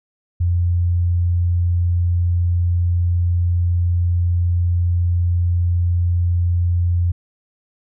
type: tone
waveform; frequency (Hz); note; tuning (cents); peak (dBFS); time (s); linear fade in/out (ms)
sine; 87.31; F2; 0; -14; 0.4-7.12; 10
effects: none